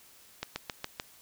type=slowing click train; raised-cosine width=0.2 ms; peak=-16 dBFS; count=5; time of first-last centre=0.43-0.999 s; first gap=130 ms; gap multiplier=1.06; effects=white hiss -57 dBFS RMS until 1.21 s